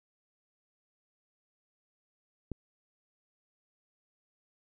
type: click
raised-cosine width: 3 ms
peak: -23 dBFS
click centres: 2.517 s
effects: none